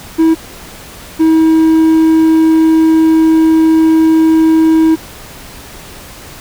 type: tone pair in turn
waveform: triangle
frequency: 323.5 / 320.5 Hz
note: E4 / E4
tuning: -32 / -49 cents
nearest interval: unison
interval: 17 cents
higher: first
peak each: -3 dBFS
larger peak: neither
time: 0.18-0.35 / 1.19-4.96 s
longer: second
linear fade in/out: 20 ms
effects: pink hiss -32 dBFS RMS until 6.4 s